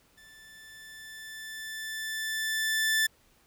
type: tone with level ramp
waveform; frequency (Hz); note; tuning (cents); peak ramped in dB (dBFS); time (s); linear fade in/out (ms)
sawtooth; 1760; A6; 0; -49 to -19; 0.17-3.07; 10
effects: pink hiss -64 dBFS RMS until 3.46 s